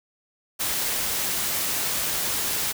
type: noise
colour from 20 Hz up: white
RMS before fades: -26 dBFS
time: 0.59-2.73 s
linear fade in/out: 20 ms
effects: none